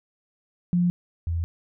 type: tone pair in turn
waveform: sine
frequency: 176.1 / 83.9 Hz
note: F3 / E2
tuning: +15 / +31 cents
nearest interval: octave + minor second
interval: 1284 cents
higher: first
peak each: -18 / -23 dBFS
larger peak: first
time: 0.73-0.9 / 1.27-1.44 s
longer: neither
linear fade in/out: 0 ms
effects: none